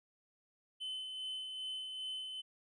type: tone with tremolo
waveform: triangle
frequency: 3044 Hz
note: F#7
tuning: 48 cents sharp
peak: -37 dBFS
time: 0.8-2.42 s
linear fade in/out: 20 ms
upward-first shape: sine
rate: 2.5 Hz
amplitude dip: 35%
effects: resampled to 22050 Hz